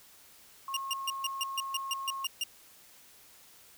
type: tone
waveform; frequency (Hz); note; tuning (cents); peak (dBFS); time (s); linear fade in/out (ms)
sine; 1083; C#6; -41; -35; 0.68-2.25; 2
type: tone bursts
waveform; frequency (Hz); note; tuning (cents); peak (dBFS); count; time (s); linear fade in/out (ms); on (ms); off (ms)
sawtooth; 2821; F7; +17; -26; 11; 0.74-2.437; 2; 27; 140
effects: white hiss -57 dBFS RMS until 3.77 s